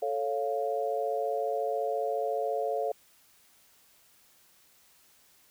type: chord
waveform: sine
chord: A augmented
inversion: none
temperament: equal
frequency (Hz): 440 / 554.4 / 698.5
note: A4 / C#5 / E#5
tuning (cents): 0 / 0 / 0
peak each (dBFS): -32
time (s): 0.02-2.92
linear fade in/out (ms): 5
effects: white hiss -62 dBFS RMS until 5.5 s